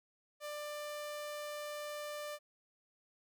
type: tone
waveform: sawtooth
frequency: 593 Hz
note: D5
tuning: 17 cents sharp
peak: -37 dBFS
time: 0.4-2.39 s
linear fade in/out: 50 ms
effects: none

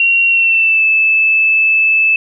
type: tone with pitch glide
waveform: sine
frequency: 2744 to 2623 Hz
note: F7 to E7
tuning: -31 to -9 cents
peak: -8 dBFS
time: 0-2.16 s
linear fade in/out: 2 ms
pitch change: -78 cents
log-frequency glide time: 0.28-0.84 s
effects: none

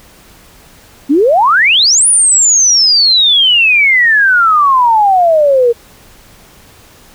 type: exponential two-way sweep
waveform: sine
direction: up then down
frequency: 261.7 to 9880 to 460.9 Hz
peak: -5 dBFS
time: 1.09-5.73 s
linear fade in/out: 20 ms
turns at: 2.07 s
effects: pink hiss -41 dBFS RMS until 7.14 s

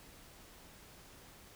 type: silence
effects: pink hiss -57 dBFS RMS until 1.55 s

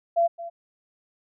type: tone with echo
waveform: sine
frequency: 680 Hz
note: F5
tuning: 46 cents flat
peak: -17 dBFS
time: 0.16-0.28 s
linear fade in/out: 20 ms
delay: 220 ms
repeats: 1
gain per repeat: -15 dB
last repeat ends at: 0.5 s
effects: none

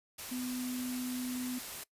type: tone in noise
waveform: sine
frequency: 250.9 Hz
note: B3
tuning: 28 cents sharp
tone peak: -35 dBFS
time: 0.31-1.59 s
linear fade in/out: 10 ms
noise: white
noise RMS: -43 dBFS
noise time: 0.18-1.84 s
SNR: +5 dB
effects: noise-tail reverb RT60 0.1 s tail -21 dB re dry + resampled to 32000 Hz

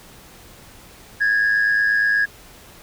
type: tone pair together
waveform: sine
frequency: 1651.6 / 1760 Hz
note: G#6 / A6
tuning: -10 / 0 cents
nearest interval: minor second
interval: 110 cents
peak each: -14 / -22 dBFS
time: 1.2-2.26 s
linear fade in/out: 20 ms
effects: tanh soft clip ceiling -12 dBFS + pink hiss -45 dBFS RMS until 2.82 s

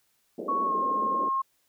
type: band-pass noise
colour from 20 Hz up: white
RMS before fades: -36 dBFS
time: 0.38-1.29 s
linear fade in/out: 5 ms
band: 200 to 570 Hz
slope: 48 dB/octave
type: tone with pitch glide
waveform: sine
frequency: 1109 to 1072.5 Hz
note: C#6 to C6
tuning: 0 to +42 cents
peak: -24 dBFS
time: 0.48-1.42 s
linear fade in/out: 10 ms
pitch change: -58 cents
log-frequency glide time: 0.64-0.74 s
effects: white hiss -70 dBFS RMS until 1.68 s

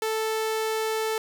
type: tone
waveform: sawtooth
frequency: 440 Hz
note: A4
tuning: in tune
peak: -21 dBFS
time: 0.02-1.18 s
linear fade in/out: 2 ms
effects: 8-bit

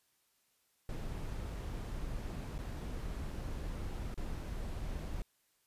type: noise with dropouts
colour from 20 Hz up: brown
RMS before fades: -40 dBFS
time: 0.89-5.22 s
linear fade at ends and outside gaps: 1 ms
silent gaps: 2.581-2.588 / 4.142-4.176 s
effects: white hiss -75 dBFS RMS until 5.66 s + resampled to 32000 Hz

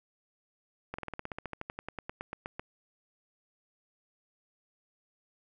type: slowing click train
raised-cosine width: 0.5 ms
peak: -22 dBFS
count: 21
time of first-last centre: 0.94-2.595 s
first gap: 45 ms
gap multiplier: 1.06
effects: none

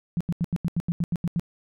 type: tone bursts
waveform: sine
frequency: 170.6 Hz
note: F3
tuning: 40 cents flat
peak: -21 dBFS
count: 11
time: 0.17-1.396 s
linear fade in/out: 0 ms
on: 36 ms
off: 83 ms
effects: none

